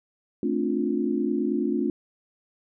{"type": "chord", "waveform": "sine", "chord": "D minor seventh", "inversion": "second", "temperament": "just", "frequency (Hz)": [220.2, 264.3, 293.7, 352.4], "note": ["A3", "C4", "D4", "F4"], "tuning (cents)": [2, 18, 0, 16], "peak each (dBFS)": -28, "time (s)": [0.43, 1.9], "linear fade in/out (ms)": 2, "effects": []}